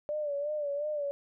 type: tone with vibrato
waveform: sine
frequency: 586 Hz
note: D5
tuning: 4 cents flat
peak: -30 dBFS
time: 0.09-1.11 s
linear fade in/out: 0 ms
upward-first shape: sine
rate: 2.8 Hz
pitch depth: 65 cents each way
effects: none